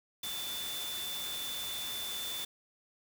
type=tone in noise; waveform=sine; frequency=3520 Hz; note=A7; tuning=in tune; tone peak=-38 dBFS; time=0.23-2.45 s; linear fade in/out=5 ms; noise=white; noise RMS=-41 dBFS; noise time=0.23-2.45 s; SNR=0 dB; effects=none